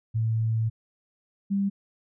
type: tone pair in turn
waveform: sine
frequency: 112 / 198.18 Hz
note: A2 / G3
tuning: +31 / +19 cents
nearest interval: minor seventh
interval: 988 cents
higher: second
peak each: -22 dBFS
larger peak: neither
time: 0.14-0.7 / 1.5-1.7 s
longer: first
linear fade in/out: 20 ms
effects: none